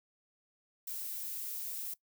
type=noise; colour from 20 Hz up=violet; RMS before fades=-40 dBFS; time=0.87-1.94 s; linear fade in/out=5 ms; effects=noise-tail reverb RT60 0.1 s tail -19 dB re dry